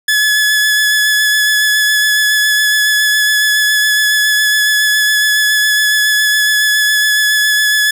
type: tone with vibrato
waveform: sawtooth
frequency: 1709 Hz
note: G#6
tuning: 49 cents sharp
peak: -6 dBFS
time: 0.08-7.91 s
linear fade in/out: 5 ms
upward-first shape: sine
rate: 7.2 Hz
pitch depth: 14 cents each way
effects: none